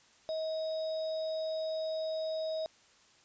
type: tone with sample-and-hold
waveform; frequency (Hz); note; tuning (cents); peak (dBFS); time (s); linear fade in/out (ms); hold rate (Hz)
sine; 635; D#5; +35; -32; 0.29-2.66; 0; 4410
effects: white hiss -63 dBFS RMS until 3.24 s + resampled to 16000 Hz